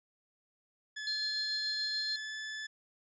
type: tone with pitch glide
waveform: sawtooth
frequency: 1719 to 1736 Hz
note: A6 to A6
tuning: -41 to -24 cents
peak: -35 dBFS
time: 0.96-2.67 s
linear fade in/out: 10 ms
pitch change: +17 cents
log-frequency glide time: 1.89-2.36 s
type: tone with tremolo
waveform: sine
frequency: 4186 Hz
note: C8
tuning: in tune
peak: -32 dBFS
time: 1.07-2.16 s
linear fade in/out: 2 ms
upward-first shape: sine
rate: 6.9 Hz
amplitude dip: 25%
effects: resampled to 16000 Hz